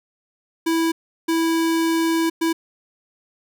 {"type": "tone bursts at uneven times", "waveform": "square", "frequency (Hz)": 328.5, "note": "E4", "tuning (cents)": -6, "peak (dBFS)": -18, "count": 3, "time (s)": [[0.66, 0.92], [1.28, 2.3], [2.41, 2.53]], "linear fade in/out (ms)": 10, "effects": []}